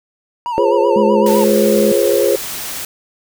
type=tone with vibrato; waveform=triangle; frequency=932.3 Hz; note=A#5; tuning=in tune; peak=-16 dBFS; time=0.46-1.44 s; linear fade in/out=0 ms; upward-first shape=sine; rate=7.9 Hz; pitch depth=89 cents each way
type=chord; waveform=sine; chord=C# dominant seventh; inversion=first; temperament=equal with one note detuned; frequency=349.2 / 415.3 / 493.9 / 542 Hz; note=E#4 / G#4 / B4 / C#5; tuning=0 / 0 / 0 / -39 cents; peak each=-18 / -15 / -18 / -15 dBFS; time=0.58-2.36 s; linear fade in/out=0 ms
type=tone; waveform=sine; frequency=210.8 Hz; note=G#3; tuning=26 cents sharp; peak=-15 dBFS; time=0.96-1.92 s; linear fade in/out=2 ms
type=noise; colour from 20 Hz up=white; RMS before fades=-25 dBFS; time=1.26-2.85 s; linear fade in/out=2 ms
effects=none